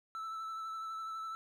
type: tone with vibrato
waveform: triangle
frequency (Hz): 1318.5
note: E6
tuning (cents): 0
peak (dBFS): -37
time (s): 0.15-1.35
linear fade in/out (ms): 0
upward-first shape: triangle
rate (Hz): 12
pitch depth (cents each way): 23
effects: none